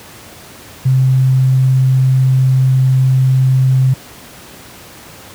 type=tone; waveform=sine; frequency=130.81 Hz; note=C3; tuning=in tune; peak=-7 dBFS; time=0.85-3.94 s; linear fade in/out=10 ms; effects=pink hiss -36 dBFS RMS until 5.34 s + high-pass 80 Hz 12 dB/octave